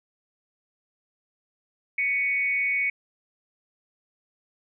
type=tone with amplitude modulation; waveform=sine; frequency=2231 Hz; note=C#7; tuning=11 cents sharp; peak=-19 dBFS; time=1.98-2.9 s; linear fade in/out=5 ms; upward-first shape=sine; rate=254 Hz; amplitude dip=65%; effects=none